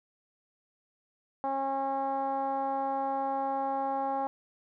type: tone with low-pass filter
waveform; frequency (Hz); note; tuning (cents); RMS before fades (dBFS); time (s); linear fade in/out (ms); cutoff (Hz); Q
10% pulse; 271.7; C#4; -35; -31; 1.44-4.27; 0; 840; 3.6
effects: none